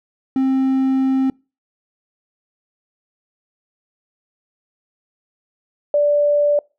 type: tone pair in turn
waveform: triangle / sine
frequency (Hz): 264.8 / 584.7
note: C4 / D5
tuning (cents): +21 / -8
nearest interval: octave + major second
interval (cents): 1371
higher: second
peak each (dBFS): -12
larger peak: neither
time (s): 0.36-1.3 / 5.94-6.59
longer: first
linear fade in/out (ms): 2
effects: noise-tail reverb RT60 0.3 s tail -26 dB re dry